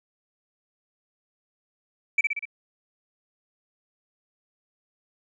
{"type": "tone with echo", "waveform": "sine", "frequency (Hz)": 2314, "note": "D7", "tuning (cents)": -26, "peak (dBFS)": -15, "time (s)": [2.18, 2.21], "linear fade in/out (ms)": 5, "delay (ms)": 61, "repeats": 4, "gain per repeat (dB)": -4, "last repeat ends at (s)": 2.454, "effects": ["tanh soft clip ceiling -14 dBFS"]}